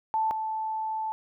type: tone pair in turn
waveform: sine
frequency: 880 / 876.4 Hz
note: A5 / A5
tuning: 0 / -7 cents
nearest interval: unison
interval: 7 cents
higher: first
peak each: -23 / -28 dBFS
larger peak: first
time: 0.14-0.31 / 0.31-1.12 s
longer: second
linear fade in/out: 0 ms
effects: none